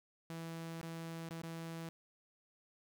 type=tone with dropouts; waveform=sawtooth; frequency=164.81 Hz; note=E3; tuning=in tune; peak=-39 dBFS; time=0.3-1.89 s; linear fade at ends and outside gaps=0 ms; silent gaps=0.813-0.83 / 1.29-1.308 / 1.418-1.434 s; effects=none